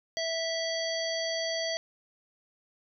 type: harmonic tone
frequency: 656 Hz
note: E5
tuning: 9 cents flat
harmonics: 1 / 3 / 5 / 7 / 9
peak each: -32 / -37 / -38 / -35 / -41 dBFS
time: 0.17-1.77 s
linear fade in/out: 0 ms
effects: none